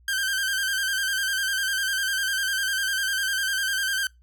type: tone with vibrato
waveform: sawtooth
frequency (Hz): 1568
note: G6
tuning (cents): 0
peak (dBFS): -20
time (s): 0.08-4.07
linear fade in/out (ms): 2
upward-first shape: square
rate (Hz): 10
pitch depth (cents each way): 41
effects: noise-tail reverb RT60 0.2 s tail -25 dB re dry + added 60 Hz sine -53 dBFS peak until 4.22 s